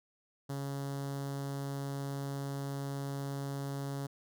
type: tone with notch filter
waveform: sawtooth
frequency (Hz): 139.1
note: C#3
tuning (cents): +6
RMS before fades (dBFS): -38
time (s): 0.49-4.07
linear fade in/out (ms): 10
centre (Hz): 2400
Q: 1
effects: none